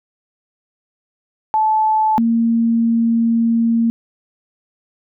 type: tone pair in turn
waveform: sine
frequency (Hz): 869 / 230.2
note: A5 / A#3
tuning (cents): -22 / -22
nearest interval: octave + major seventh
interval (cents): 2300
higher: first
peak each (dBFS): -12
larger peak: neither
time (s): 1.54-2.18 / 2.18-3.9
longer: second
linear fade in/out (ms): 0
effects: none